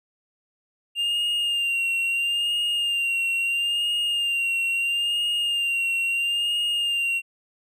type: tone with vibrato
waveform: triangle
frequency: 2794 Hz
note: F7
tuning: in tune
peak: -20 dBFS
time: 0.95-7.22 s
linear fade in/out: 50 ms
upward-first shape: sine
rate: 0.75 Hz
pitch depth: 37 cents each way
effects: none